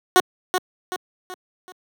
15% pulse tone with echo, 367.2 Hz, F#4, 13 cents flat, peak -5 dBFS, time 0.16-0.2 s, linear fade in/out 0 ms, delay 380 ms, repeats 4, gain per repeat -7 dB, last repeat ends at 1.72 s, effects high-pass 200 Hz 12 dB/octave

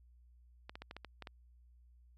clicks, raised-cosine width 0.3 ms, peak -30 dBFS, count 8, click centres 0.695 / 0.755 / 0.82 / 0.911 / 0.966 / 1.047 / 1.223 / 1.272 s, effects added 60 Hz sine -60 dBFS peak until 2.17 s

